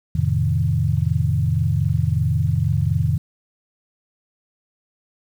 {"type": "chord", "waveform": "sine", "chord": "F dominant seventh", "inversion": "none", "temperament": "equal with one note detuned", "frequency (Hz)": [87.31, 110, 131.72, 155.56], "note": ["F2", "A2", "C3", "Eb3"], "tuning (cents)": [0, 0, 12, 0], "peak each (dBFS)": -22, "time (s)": [0.15, 3.18], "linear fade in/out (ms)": 5, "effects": ["8-bit"]}